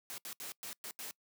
white noise bursts at uneven times, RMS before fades -44 dBFS, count 6, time 0.1-0.18 / 0.25-0.33 / 0.4-0.52 / 0.63-0.73 / 0.84-0.91 / 0.99-1.11 s, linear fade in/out 0 ms, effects noise-tail reverb RT60 0.1 s tail -24 dB re dry + high-pass 150 Hz 12 dB/octave

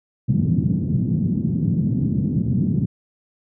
pink band-pass noise, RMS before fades -20 dBFS, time 0.28-2.86 s, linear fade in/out 10 ms, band 120 to 220 Hz, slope 24 dB/octave, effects none

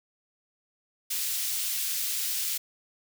white high-pass noise, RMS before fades -30 dBFS, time 1.1-2.58 s, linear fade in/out 10 ms, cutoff 2800 Hz, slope 12 dB/octave, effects none

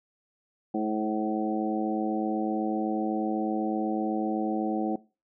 harmonic tone with a mistuned harmonic, 108 Hz, A2, 32 cents flat, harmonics 2 / 3 / 4 / 5 / 6 / 7, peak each -30 / -29 / -38 / -36 / -42 / -34 dBFS, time 0.74-4.96 s, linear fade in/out 5 ms, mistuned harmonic 5, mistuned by -15 cents, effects noise-tail reverb RT60 0.3 s tail -20 dB re dry

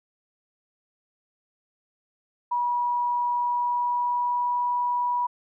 sine tone with pitch glide, 968 to 974.7 Hz, B5 to B5, -35 to -23 cents, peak -22 dBFS, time 2.51-5.27 s, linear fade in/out 10 ms, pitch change +12 cents, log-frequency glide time 3.37-4.64 s, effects none

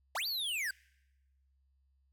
square linear two-way sweep, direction up then down, 493.9 to 4700 to 1503 Hz, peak -34 dBFS, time 0.15-0.71 s, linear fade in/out 5 ms, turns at 0.27 s, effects noise-tail reverb RT60 1.0 s tail -26 dB re dry + added 67 Hz sine -69 dBFS peak until 2.12 s

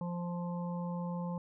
harmonic tone, 174.61 Hz, F3, in tune, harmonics 1 / 3 / 5 / 6, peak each -35 / -44 / -46 / -49 dBFS, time 0.01-1.38 s, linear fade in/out 2 ms, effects none

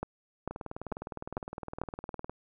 two click trains, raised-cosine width 1 ms, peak -19 / -24 dBFS, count 5 / 36, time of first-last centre 0.03-1.816 / 0.51-2.296 s, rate 2.24 / 19.6 Hz, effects none

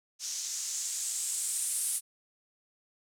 violet noise with low-pass filter sweep, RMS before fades -34 dBFS, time 0.19-2.01 s, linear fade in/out 50 ms, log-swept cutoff 5900 to 9700 Hz, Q 3.2, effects none

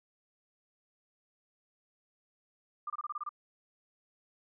sine tone bursts, 1198 Hz, D6, 34 cents sharp, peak -34 dBFS, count 8, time 2.87-3.292 s, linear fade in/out 5 ms, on 30 ms, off 26 ms, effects none

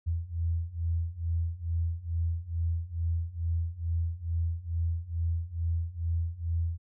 sine beating tone pair, 82.41 / 84.71 Hz, E2 / E2, 0 / +48 cents, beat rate 2.3 Hz, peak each -32 / -30 dBFS, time 0.06-6.78 s, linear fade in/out 20 ms, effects none

